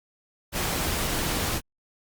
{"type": "noise", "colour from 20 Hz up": "pink", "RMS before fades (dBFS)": -27, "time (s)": [0.52, 1.61], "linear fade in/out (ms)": 50, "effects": ["Opus 48 kbps"]}